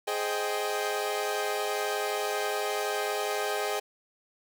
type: chord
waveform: sawtooth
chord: Ab major seventh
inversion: none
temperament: equal with one note detuned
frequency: 418 / 523.3 / 622.3 / 784 Hz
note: Ab4 / C5 / Eb5 / G5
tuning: +11 / 0 / 0 / 0 cents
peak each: -28 / -33 / -31 / -30 dBFS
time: 0.07-3.8 s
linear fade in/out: 10 ms
effects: none